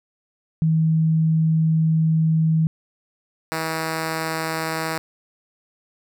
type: tone pair in turn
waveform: sine / 5% pulse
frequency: 160 / 160.79 Hz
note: D#3 / E3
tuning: +49 / -43 cents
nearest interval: unison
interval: 8 cents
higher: second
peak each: -15 / -12 dBFS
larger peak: second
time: 0.62-2.67 / 3.52-4.98 s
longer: first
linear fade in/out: 0 ms
effects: none